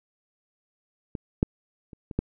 clicks, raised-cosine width 3 ms, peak -19 / -7 / -30 / -23 / -11 dBFS, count 5, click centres 1.152 / 1.429 / 1.932 / 2.112 / 2.19 s, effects none

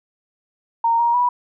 sine tone with pitch steps, 924 / 941 / 978 Hz, A#5 / A#5 / B5, -16 / +16 / -17 cents, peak -14 dBFS, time 0.84-1.29 s, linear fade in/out 5 ms, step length 150 ms, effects none

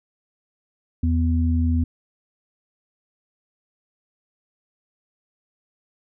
sine tone pair together, 82.41 / 247 Hz, E2 / B3, 0 / 0 cents, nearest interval octave + perfect fifth, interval 1900 cents, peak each -18 / -23 dBFS, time 1.03-1.84 s, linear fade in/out 5 ms, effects none

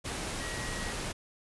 sine tone in noise, 1907 Hz, A#6, 39 cents sharp, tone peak -41 dBFS, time 0.39-0.93 s, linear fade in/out 20 ms, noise pink, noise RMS -36 dBFS, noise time 0.04-1.13 s, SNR -8 dB, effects resampled to 24000 Hz

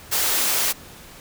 white high-pass noise, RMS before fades -21 dBFS, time 0.11-0.73 s, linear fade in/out 20 ms, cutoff 290 Hz, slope 12 dB/octave, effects pink hiss -43 dBFS RMS until 1.2 s

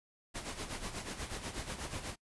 pink noise with tremolo, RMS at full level -39 dBFS, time 0.34-2.16 s, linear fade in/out 20 ms, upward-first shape sine, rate 8.2 Hz, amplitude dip 65%, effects noise-tail reverb RT60 0.1 s tail -23 dB re dry + resampled to 24000 Hz

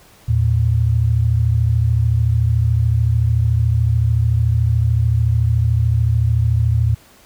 sine tone pair together, 80.8 / 114.46 Hz, E2 / A#2, -34 / -31 cents, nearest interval tritone, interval 603 cents, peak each -17 / -14 dBFS, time 0.28-6.95 s, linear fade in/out 10 ms, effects pink hiss -48 dBFS RMS until 7.25 s

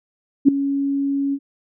sine tone with ADSR envelope, 278.2 Hz, C#4, 6 cents sharp, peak -4 dBFS, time 0.45-1.39 s, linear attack 34 ms, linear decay 4 ms, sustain -14 dB, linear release 57 ms, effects none

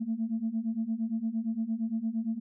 sine beating tone pair, 220 / 228.7 Hz, A3 / A#3, 0 / -33 cents, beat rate 8.7 Hz, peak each -32 / -30 dBFS, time 0-2.4 s, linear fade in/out 20 ms, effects tanh soft clip ceiling -22 dBFS

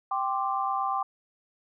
sine chord, G suspended fourth, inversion none, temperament equal, 784 / 1046.5 / 1174.7 Hz, G5 / C6 / D6, 0 / 0 / 0 cents, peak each -29 / -31 / -30 dBFS, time 0.11-1.03 s, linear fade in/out 5 ms, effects none

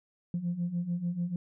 sine beating tone pair, 170 / 176.8 Hz, F3 / F3, -46 / +22 cents, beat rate 6.8 Hz, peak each -34 / -30 dBFS, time 0.34-1.36 s, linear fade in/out 2 ms, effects tanh soft clip ceiling -24 dBFS

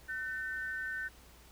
sine tone pair together, 1520 / 1803 Hz, F#6 / A6, +46 / +42 cents, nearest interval minor third, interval 296 cents, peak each -37 / -40 dBFS, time 0.08-1.09 s, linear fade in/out 20 ms, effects added 60 Hz sine -58 dBFS peak until 1.51 s + pink hiss -59 dBFS RMS until 1.51 s

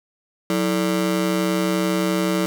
30% pulse ring-modulated tone, 254.6 Hz, C4, 47 cents flat, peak -13 dBFS, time 0.5-2.46 s, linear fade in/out 0 ms, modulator 71.5 Hz, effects none

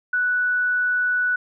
sine tone, 1480 Hz, F#6, in tune, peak -18 dBFS, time 0.13-1.36 s, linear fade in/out 5 ms, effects none

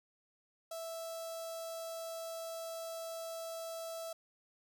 sawtooth tone with notch filter, 659.3 Hz, E5, in tune, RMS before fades -43 dBFS, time 0.71-4.13 s, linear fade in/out 5 ms, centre 2100 Hz, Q 0.61, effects none

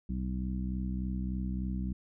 harmonic tone, 63.4 Hz, B1, 46 cents sharp, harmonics 1 / 2 / 3 / 4 / 5, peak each -34 / -43 / -35 / -44 / -47 dBFS, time 0.09-1.93 s, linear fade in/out 5 ms, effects none

